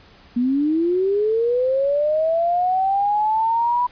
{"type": "linear sweep", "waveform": "sine", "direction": "up", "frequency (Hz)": [235.9, 987.8], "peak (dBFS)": -16, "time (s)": [0.36, 3.87], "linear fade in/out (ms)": 10, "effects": ["pink hiss -49 dBFS RMS until 3.91 s", "resampled to 11025 Hz"]}